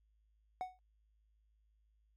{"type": "tone with exponential decay", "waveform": "triangle", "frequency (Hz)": 740, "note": "F#5", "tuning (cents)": 0, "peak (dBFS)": -32, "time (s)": [0.61, 0.79], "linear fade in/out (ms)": 0, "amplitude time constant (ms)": 39, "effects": ["added 53 Hz sine -70 dBFS peak until 2.16 s", "AAC 64 kbps"]}